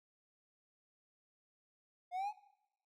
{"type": "exponential sweep", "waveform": "triangle", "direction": "up", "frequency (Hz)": [703, 865], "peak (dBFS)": -34, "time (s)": [2.11, 2.33], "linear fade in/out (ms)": 50, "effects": ["noise-tail reverb RT60 0.8 s tail -18 dB re dry"]}